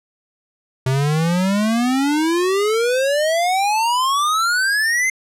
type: exponential sweep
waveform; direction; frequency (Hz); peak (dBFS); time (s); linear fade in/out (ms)
square; up; 128.3 to 2100; -16; 0.86-5.1; 5
effects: low-pass 11000 Hz 12 dB/octave